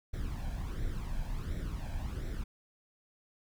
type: noise with flanger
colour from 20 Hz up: brown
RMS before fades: -36 dBFS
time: 0.13-2.44 s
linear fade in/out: 10 ms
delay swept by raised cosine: 0.52 to 1.26 ms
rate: 1.4 Hz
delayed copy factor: +0.65
effects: none